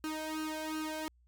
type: tone with flanger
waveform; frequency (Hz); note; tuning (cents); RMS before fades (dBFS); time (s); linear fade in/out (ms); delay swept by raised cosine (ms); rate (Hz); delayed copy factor
sawtooth; 312.1; D#4; +5; -38; 0.04-1.08; 0; 0.71 to 1.3; 2.7; +1
effects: added 60 Hz sine -63 dBFS peak until 1.27 s